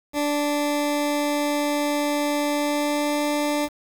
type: tone with pitch glide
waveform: 20% pulse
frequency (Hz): 292.5 to 294.5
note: D4 to D4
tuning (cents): -7 to +5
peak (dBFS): -16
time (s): 0.13-3.69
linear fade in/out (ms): 50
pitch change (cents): +12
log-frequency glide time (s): 2.53-3.23
effects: 7-bit